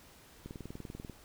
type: click train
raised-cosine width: 3 ms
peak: -30 dBFS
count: 14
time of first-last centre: 0.46-1.097 s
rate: 20.4 Hz
effects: pink hiss -58 dBFS RMS until 1.24 s